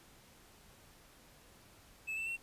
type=tone with pitch steps; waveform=triangle; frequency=2610 / 2662 / 2715 Hz; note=E7 / E7 / F7; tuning=-18 / +16 / -50 cents; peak=-35 dBFS; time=2.07-2.37 s; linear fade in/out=20 ms; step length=100 ms; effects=pink hiss -61 dBFS RMS until 2.42 s + resampled to 32000 Hz